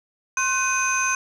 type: tone cluster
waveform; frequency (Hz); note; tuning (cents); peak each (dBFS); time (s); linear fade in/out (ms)
sine; 1059 / 1515 / 2499 / 6240; C6 / F#6 / D#7 / G8; +21 / +40 / +7 / -9; -24; 0.37-1.15; 2
effects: tanh soft clip ceiling -14 dBFS